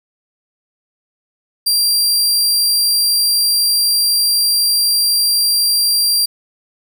sawtooth tone, 4738 Hz, D8, 14 cents sharp, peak -9 dBFS, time 1.66-6.26 s, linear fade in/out 10 ms, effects none

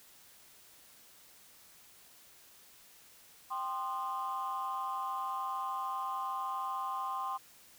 sine chord, C minor, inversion second, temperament equal with one note detuned, 784 / 1046.5 / 1219.6 Hz, G5 / C6 / Eb6, 0 / 0 / -35 cents, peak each -39 / -35 / -40 dBFS, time 3.5-7.38 s, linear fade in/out 20 ms, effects tanh soft clip ceiling -28 dBFS + white hiss -59 dBFS RMS until 7.78 s

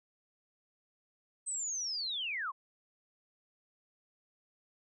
sine linear sweep, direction down, 8310 to 987.8 Hz, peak -34 dBFS, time 1.46-2.52 s, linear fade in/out 20 ms, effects none

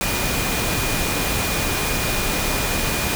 sine tone in noise, 2439 Hz, D#7, 35 cents flat, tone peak -30 dBFS, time 0.01-3.15 s, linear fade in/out 0 ms, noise pink, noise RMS -22 dBFS, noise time 0.01-3.15 s, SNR -11 dB, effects none

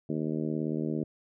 harmonic tone, 77.78 Hz, D#2, in tune, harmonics 2 / 3 / 4 / 5 / 6 / 7 / 8, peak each -34 / -33 / -34 / -37 / -42 / -45 / -46 dBFS, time 0.09-1.04 s, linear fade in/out 5 ms, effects none

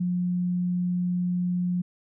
sine tone, 178.5 Hz, F3, 38 cents sharp, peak -23 dBFS, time 0-1.82 s, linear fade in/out 10 ms, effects none

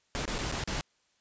pink noise with dropouts, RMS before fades -33 dBFS, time 0.15-0.81 s, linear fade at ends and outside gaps 0 ms, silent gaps 0.254-0.278 / 0.382-0.388 / 0.516-0.523 / 0.638-0.675 s, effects white hiss -71 dBFS RMS until 1.2 s + resampled to 16000 Hz

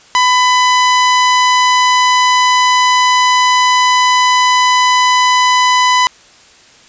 sawtooth tone, 1000 Hz, B5, 21 cents sharp, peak -4 dBFS, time 0.15-6.07 s, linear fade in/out 0 ms, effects white hiss -43 dBFS RMS until 6.88 s + resampled to 16000 Hz

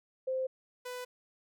sine / sawtooth tone pair in turn, 521 / 497.7 Hz, C5 / B4, -7 / +13 cents, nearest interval minor second, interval 80 cents, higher first, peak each -30 / -35 dBFS, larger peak first, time 0.27-0.47 / 0.85-1.05 s, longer neither, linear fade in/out 10 ms, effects none

